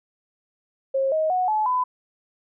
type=tone with pitch steps; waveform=sine; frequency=538 / 628.8 / 734.9 / 859 / 1003.9 Hz; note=C5 / D#5 / F#5 / A5 / B5; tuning=+48 / +18 / -12 / -42 / +28 cents; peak=-19 dBFS; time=0.94-1.84 s; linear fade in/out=10 ms; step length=180 ms; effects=none